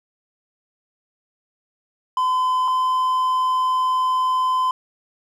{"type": "tone pair in turn", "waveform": "triangle", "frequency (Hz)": [1019, 1023.7], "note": ["C6", "C6"], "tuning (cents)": [-46, -38], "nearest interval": "unison", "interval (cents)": 8, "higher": "second", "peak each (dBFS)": [-15, -15], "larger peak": "neither", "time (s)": [[2.17, 2.68], [2.68, 4.71]], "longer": "second", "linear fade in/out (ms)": 2, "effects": []}